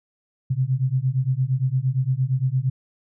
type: beating tone pair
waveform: sine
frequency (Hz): 126.2 / 134.9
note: B2 / C#3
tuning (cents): +38 / -47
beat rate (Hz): 8.7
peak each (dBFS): -22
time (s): 0.5-2.7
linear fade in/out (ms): 10
effects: none